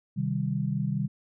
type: chord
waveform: sine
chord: C minor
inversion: none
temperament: equal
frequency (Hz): 130.81 / 155.56 / 196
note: C3 / Eb3 / G3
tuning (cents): 0 / 0 / 0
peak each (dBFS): -30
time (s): 0.16-1.08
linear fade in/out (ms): 20
effects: none